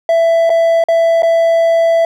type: tone with dropouts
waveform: triangle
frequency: 664 Hz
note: E5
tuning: 12 cents sharp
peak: -6 dBFS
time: 0.09-2.05 s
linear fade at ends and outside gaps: 2 ms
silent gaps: 0.495-0.501 / 0.839-0.885 / 1.222-1.231 s
effects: none